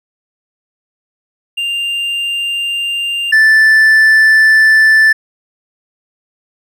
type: tone pair in turn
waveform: triangle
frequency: 2793 / 1759.5 Hz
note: F7 / A6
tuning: -1 / 0 cents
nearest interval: minor sixth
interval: 799 cents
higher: first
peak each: -13 / -3 dBFS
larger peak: second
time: 1.57-3.32 / 3.32-5.13 s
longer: second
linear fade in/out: 10 ms
effects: none